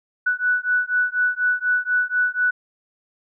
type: beating tone pair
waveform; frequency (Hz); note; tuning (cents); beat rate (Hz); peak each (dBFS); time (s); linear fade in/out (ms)
sine; 1480 / 1484.1; F#6 / F#6; 0 / +5; 4.1; -21; 0.26-2.51; 10
effects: none